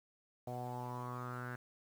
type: tone with low-pass filter sweep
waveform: sawtooth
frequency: 123.47 Hz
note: B2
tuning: in tune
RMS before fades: -43 dBFS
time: 0.47-1.56 s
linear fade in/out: 5 ms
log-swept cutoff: 680 to 1600 Hz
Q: 6.7
effects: 10-bit